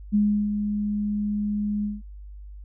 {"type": "tone with ADSR envelope", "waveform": "sine", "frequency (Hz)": 207.7, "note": "G#3", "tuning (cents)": 0, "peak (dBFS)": -16, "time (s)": [0.12, 2.02], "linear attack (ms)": 28, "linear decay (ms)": 340, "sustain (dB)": -7, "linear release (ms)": 180, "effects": ["added 50 Hz sine -38 dBFS peak until 2.64 s"]}